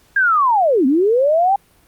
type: linear two-way sweep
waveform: sine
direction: down then up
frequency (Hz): 1637 to 246.9 to 810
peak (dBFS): -11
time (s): 0.16-1.56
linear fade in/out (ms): 5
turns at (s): 0.86
effects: pink hiss -54 dBFS RMS until 1.87 s + Opus 48 kbps